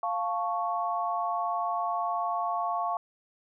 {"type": "chord", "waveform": "sine", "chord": "F augmented", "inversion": "none", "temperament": "equal", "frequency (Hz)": [698.5, 880, 1108.7], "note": ["F5", "A5", "C#6"], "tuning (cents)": [0, 0, 0], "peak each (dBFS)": [-30, -34, -31], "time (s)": [0.03, 2.97], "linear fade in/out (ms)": 2, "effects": []}